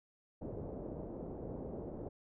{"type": "low-pass noise", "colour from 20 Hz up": "white", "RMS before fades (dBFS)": -44, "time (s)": [0.41, 2.09], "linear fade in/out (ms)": 10, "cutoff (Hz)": 540, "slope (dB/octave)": 24, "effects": []}